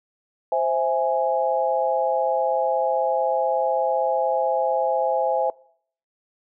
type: chord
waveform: sine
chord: C augmented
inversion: none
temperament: equal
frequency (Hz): 523.3 / 659.3 / 830.6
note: C5 / E5 / G#5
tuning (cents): 0 / 0 / 0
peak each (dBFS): -23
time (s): 0.52-5.5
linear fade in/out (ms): 2
effects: noise-tail reverb RT60 0.6 s tail -23 dB re dry